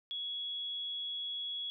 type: tone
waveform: sine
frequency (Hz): 3353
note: G#7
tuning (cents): +16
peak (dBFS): -36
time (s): 0.11-1.7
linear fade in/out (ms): 0
effects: none